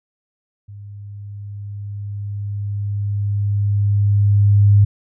sine tone with level ramp, 101.8 Hz, G#2, 34 cents flat, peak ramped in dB -33 to -7 dBFS, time 0.68-4.85 s, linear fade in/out 10 ms, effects none

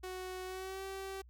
sawtooth tone with pitch glide, 370 to 386.4 Hz, F#4 to G4, 0 to -25 cents, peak -37 dBFS, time 0.03-1.22 s, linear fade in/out 10 ms, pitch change +75 cents, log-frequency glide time 0.45-0.83 s, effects added 60 Hz sine -55 dBFS peak until 1.29 s

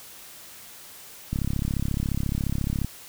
click train, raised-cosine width 5 ms, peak -14 dBFS, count 53, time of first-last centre 1.33-2.846 s, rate 34.3 Hz, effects white hiss -45 dBFS RMS until 3.08 s

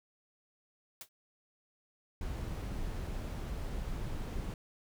white noise with exponential decay, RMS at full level -41 dBFS, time 1.01-1.09 s, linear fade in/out 2 ms, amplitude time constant 17 ms
brown noise, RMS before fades -38 dBFS, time 2.21-4.54 s, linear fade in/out 2 ms
effects none

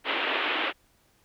white band-pass noise, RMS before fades -28 dBFS, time 0.04-0.73 s, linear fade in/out 50 ms, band 270 to 3300 Hz, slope 48 dB/octave, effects pink hiss -65 dBFS RMS until 1.24 s

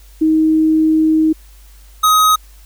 sine / square tone pair in turn, 315.2 / 1260.8 Hz, D#4 / D#6, +23 / +23 cents, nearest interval 2 octaves, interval 2400 cents, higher second, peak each -9 dBFS, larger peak neither, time 0.21-1.33 / 2.03-2.36 s, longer first, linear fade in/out 10 ms, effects added 50 Hz sine -39 dBFS peak until 2.65 s + white hiss -49 dBFS RMS until 2.65 s

